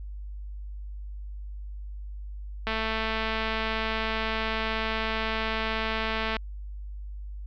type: click train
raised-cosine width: 0.3 ms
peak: -13 dBFS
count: 818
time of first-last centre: 2.67-6.367 s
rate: 221 Hz
effects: added 50 Hz sine -35 dBFS peak until 7.46 s + low-pass 4000 Hz 12 dB/octave